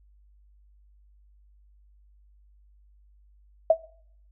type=tone with exponential decay; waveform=sine; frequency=646 Hz; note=E5; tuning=35 cents flat; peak=-10 dBFS; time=3.7-3.78 s; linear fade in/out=5 ms; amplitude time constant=16 ms; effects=noise-tail reverb RT60 0.6 s tail -20 dB re dry + added 50 Hz sine -55 dBFS peak until 4.31 s